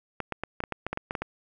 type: clicks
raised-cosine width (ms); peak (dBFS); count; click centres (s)
0.5; -15; 12; 0.203 / 0.323 / 0.436 / 0.604 / 0.638 / 0.723 / 0.866 / 0.93 / 0.974 / 1.109 / 1.152 / 1.22
effects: none